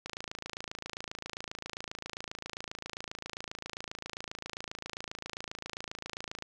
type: click train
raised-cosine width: 0.2 ms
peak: -21 dBFS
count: 176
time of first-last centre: 0.06-6.424 s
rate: 27.5 Hz
effects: none

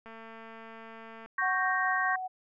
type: click train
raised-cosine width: 0.5 ms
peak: -33 dBFS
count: 271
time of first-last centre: 0.06-1.26 s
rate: 225 Hz
type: chord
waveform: sine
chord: G diminished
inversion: second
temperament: equal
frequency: 1108.7 / 1568 / 1864.7 Hz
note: Db6 / G6 / Bb6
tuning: 0 / 0 / 0 cents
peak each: -31 dBFS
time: 1.38-2.16 s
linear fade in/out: 5 ms
type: tone with tremolo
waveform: sine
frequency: 745 Hz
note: F#5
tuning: 12 cents sharp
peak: -30 dBFS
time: 1.41-2.28 s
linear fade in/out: 20 ms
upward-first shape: sine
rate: 4.7 Hz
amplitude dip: 35%
effects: none

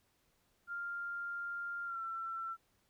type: tone with pitch glide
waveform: sine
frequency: 1396.9 to 1345.4 Hz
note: F6 to E6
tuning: 0 to +35 cents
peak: -38 dBFS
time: 0.67-2.57 s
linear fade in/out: 50 ms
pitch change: -65 cents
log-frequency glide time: 1.85-2.01 s
effects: pink hiss -75 dBFS RMS until 2.89 s

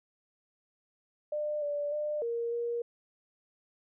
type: tone with pitch steps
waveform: sine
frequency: 599 / 582 / 599 / 467.6 / 472.2 Hz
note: D5 / D5 / D5 / A#4 / A#4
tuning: +34 / -16 / +34 / +5 / +22 cents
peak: -30 dBFS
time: 1.32-2.82 s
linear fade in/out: 5 ms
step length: 300 ms
effects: none

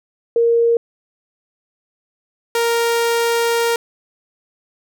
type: tone pair in turn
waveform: sine / sawtooth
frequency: 466.2 / 466.2 Hz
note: A#4 / A#4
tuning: 0 / 0 cents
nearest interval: unison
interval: 0 cents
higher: neither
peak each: -11 dBFS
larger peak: neither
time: 0.36-0.77 / 2.55-3.76 s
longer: second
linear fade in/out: 2 ms
effects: none

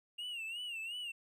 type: tone with vibrato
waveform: triangle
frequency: 2794 Hz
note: F7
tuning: in tune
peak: -38 dBFS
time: 0.18-1.12 s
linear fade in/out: 10 ms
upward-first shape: sine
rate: 2.8 Hz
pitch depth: 110 cents each way
effects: none

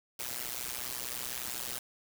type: noise with amplitude modulation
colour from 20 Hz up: white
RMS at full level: -34 dBFS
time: 0.19-1.79 s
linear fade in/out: 5 ms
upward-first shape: sine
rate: 124 Hz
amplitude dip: 100%
effects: none

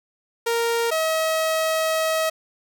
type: tone pair in turn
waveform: sawtooth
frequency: 465.2 / 639.2 Hz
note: A#4 / D#5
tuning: -4 / +47 cents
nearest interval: tritone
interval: 551 cents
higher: second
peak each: -16 dBFS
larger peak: neither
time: 0.46-0.91 / 0.91-2.3 s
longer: second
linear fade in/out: 10 ms
effects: none

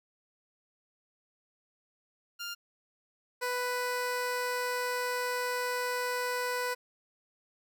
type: tone pair in turn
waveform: 15% pulse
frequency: 1400 / 495 Hz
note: F6 / B4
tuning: +4 / +4 cents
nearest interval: octave + tritone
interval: 1800 cents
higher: first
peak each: -30 / -24 dBFS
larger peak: second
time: 2.39-2.55 / 3.41-6.75 s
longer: second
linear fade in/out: 20 ms
effects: none

